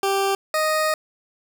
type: tone pair in turn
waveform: 20% pulse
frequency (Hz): 392 / 622.3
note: G4 / D#5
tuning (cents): 0 / 0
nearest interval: minor sixth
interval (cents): 800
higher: second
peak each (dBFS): -14 / -14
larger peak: neither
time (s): 0.03-0.35 / 0.54-0.94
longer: second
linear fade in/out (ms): 2
effects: none